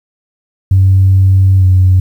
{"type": "tone with pitch glide", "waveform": "sine", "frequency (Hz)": [95.4, 92.63], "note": ["G2", "F#2"], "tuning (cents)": [-47, 2], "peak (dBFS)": -3, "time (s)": [0.71, 2], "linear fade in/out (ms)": 5, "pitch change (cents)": -51, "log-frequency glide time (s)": [1.58, 1.64], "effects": ["tanh soft clip ceiling 0 dBFS", "7-bit"]}